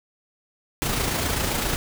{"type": "noise with amplitude modulation", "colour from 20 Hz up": "pink", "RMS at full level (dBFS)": -23, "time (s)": [0.82, 1.76], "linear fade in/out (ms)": 0, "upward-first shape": "sine", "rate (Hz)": 27.6, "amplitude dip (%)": 40, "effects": []}